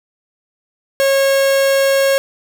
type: tone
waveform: 45% pulse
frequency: 546 Hz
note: C#5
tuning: 26 cents flat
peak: -11 dBFS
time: 1-2.18 s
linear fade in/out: 0 ms
effects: 8-bit